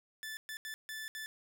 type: tone bursts at uneven times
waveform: sawtooth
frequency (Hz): 1751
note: A6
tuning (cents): -9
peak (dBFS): -37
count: 5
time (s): 0.23-0.37 / 0.49-0.57 / 0.65-0.74 / 0.89-1.08 / 1.15-1.26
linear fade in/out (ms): 0
effects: none